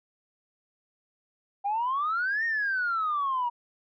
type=exponential two-way sweep; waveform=sine; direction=up then down; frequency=784 to 1864.7 to 943 Hz; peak=-24 dBFS; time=1.64-3.5 s; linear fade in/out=20 ms; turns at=2.45 s; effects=tanh soft clip ceiling -21 dBFS